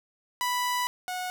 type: tone pair in turn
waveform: sawtooth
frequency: 987.8 / 731.3 Hz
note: B5 / F#5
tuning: 0 / -20 cents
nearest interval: perfect fourth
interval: 520 cents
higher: first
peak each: -22 / -27 dBFS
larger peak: first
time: 0.41-0.87 / 1.08-1.3 s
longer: first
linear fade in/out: 0 ms
effects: none